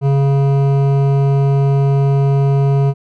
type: tone with hard clipping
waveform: triangle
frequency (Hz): 138.59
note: C#3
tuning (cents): 0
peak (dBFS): -12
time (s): 0.01-2.94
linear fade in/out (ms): 50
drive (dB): 16
effects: none